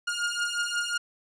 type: beating tone pair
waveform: sawtooth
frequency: 1418 / 1423.6 Hz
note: F6 / F6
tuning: +26 / +33 cents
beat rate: 5.6 Hz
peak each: -27 / -26 dBFS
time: 0.07-0.98 s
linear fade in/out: 10 ms
effects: resampled to 22050 Hz